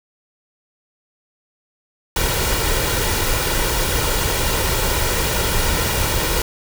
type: noise with comb filter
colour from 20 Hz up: pink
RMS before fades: -19 dBFS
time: 2.16-6.42 s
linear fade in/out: 2 ms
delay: 2.1 ms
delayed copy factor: +0.5
effects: none